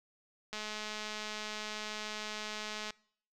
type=click train; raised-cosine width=0.2 ms; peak=-23 dBFS; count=507; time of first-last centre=0.53-2.906 s; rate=213 Hz; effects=noise-tail reverb RT60 0.6 s tail -24 dB re dry